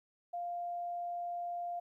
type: tone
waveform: sine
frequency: 698.5 Hz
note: F5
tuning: in tune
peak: -36 dBFS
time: 0.33-1.8 s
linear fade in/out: 10 ms
effects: 13-bit